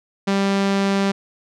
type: tone with low-pass filter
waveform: sawtooth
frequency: 196.9 Hz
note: G3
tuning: 8 cents sharp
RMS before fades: -19 dBFS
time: 0.27-1.12 s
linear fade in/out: 10 ms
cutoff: 5400 Hz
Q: 0.87
effects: none